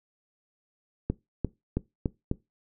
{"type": "clicks", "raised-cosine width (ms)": 3, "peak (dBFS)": -13, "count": 5, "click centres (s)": [1.1, 1.447, 1.77, 2.058, 2.314], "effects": ["noise-tail reverb RT60 0.2 s tail -20 dB re dry"]}